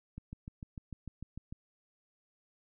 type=click train; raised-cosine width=5 ms; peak=-30 dBFS; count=10; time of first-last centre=0.18-1.525 s; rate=6.69 Hz; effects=none